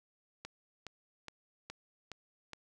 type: click train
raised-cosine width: 0.2 ms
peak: -26 dBFS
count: 6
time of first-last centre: 0.45-2.533 s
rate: 2.4 Hz
effects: none